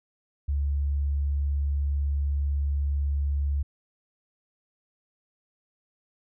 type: tone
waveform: sine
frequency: 71 Hz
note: C#2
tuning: 42 cents sharp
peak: -23 dBFS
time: 0.48-3.63 s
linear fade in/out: 10 ms
effects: none